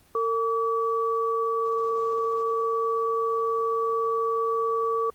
sine tone pair together, 454.6 / 1145.5 Hz, A#4 / D6, -43 / -44 cents, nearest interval octave + major third, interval 1599 cents, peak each -25 dBFS, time 0.15-5.1 s, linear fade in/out 2 ms, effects pink hiss -58 dBFS RMS until 5.14 s + Opus 24 kbps

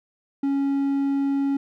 triangle tone, 277.2 Hz, C#4, in tune, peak -18 dBFS, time 0.43-1.57 s, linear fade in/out 5 ms, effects none

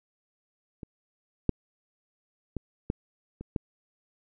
clicks, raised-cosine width 3 ms, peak -26 / -9 / -19 / -14 / -26 / -15 dBFS, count 6, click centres 0.832 / 1.493 / 2.567 / 2.901 / 3.41 / 3.562 s, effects none

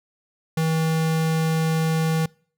square tone, 160.6 Hz, E3, 45 cents flat, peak -20 dBFS, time 0.57-2.26 s, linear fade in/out 5 ms, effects noise-tail reverb RT60 0.5 s tail -26 dB re dry

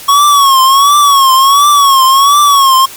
square tone with vibrato, 1108.7 Hz, C#6, in tune, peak -4 dBFS, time 0.08-2.86 s, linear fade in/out 10 ms, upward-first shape triangle, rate 1.4 Hz, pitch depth 110 cents each way, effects white hiss -29 dBFS RMS until 2.96 s + MP3 96 kbps

